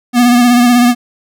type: tone with vibrato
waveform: square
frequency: 242.9 Hz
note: B3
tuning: 29 cents flat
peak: -6 dBFS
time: 0.13-0.95 s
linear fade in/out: 50 ms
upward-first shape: sine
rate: 16 Hz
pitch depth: 35 cents each way
effects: none